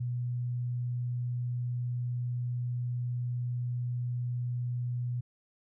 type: tone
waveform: sine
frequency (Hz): 122.4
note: B2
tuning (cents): -15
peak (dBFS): -30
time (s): 0-5.21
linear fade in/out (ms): 10
effects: none